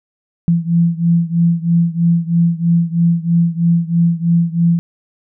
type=beating tone pair; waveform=sine; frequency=168.1 / 171.2 Hz; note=E3 / F3; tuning=+34 / -34 cents; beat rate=3.1 Hz; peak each=-13 / -15 dBFS; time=0.48-4.79 s; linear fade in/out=0 ms; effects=none